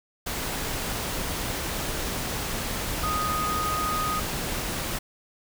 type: tone in noise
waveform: sine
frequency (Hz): 1244.5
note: D#6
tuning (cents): 0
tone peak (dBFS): -26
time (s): 3.03-4.2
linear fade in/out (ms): 10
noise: pink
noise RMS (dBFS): -30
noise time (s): 0.26-4.99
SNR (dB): +1
effects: none